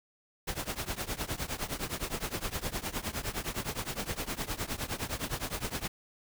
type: noise with tremolo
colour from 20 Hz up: pink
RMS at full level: -32 dBFS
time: 0.47-5.88 s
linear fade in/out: 10 ms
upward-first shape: triangle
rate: 9.7 Hz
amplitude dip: 95%
effects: none